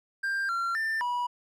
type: tone with pitch steps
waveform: triangle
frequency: 1589 / 1371 / 1786 / 974 Hz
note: G6 / F6 / A6 / B5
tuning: +23 / -32 / +25 / -24 cents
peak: -25 dBFS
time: 0.23-1.27 s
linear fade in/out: 10 ms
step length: 260 ms
effects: none